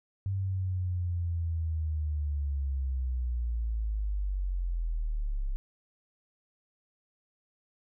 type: linear sweep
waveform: sine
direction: down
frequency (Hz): 98 to 32.71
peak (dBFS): -28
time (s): 0.26-5.56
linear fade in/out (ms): 0
effects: none